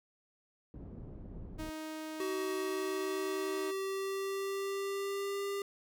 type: low-pass noise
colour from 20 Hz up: pink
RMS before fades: -46 dBFS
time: 0.74-1.7 s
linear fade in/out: 0 ms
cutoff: 330 Hz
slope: 12 dB/octave
type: tone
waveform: sawtooth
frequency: 313.1 Hz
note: D#4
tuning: 11 cents sharp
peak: -36 dBFS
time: 1.58-3.72 s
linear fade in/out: 20 ms
type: tone with pitch glide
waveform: square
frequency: 377.8 to 398.9 Hz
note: F#4 to G4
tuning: +36 to +30 cents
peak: -35 dBFS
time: 2.2-5.62 s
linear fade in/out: 2 ms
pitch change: +94 cents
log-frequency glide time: 2.54-5.44 s
effects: none